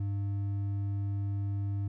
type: tone with hard clipping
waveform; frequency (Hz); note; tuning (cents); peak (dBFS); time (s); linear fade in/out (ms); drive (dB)
triangle; 100; G2; +35; -31; 0-1.88; 5; 8
effects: none